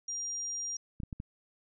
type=tone; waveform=sine; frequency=5700 Hz; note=F8; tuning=34 cents sharp; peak=-34 dBFS; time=0.08-0.77 s; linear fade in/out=5 ms
type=clicks; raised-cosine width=5 ms; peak=-26 dBFS; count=4; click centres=1.002 / 1.034 / 1.128 / 1.201 s
effects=none